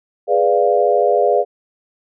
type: chord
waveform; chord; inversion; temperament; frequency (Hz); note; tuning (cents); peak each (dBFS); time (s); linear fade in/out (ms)
sine; G# diminished seventh; none; equal; 415.3 / 493.9 / 587.3 / 698.5; G#4 / B4 / D5 / F5; 0 / 0 / 0 / 0; -17; 0.27-1.45; 50
effects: none